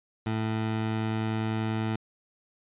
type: tone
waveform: 20% pulse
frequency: 110.4 Hz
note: A2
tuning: 6 cents sharp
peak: -22 dBFS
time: 0.26-1.96 s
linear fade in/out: 5 ms
effects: resampled to 8000 Hz